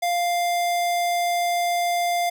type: tone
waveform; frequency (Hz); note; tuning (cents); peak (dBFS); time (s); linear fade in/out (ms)
square; 698.5; F5; 0; -21; 0.02-2.3; 10
effects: none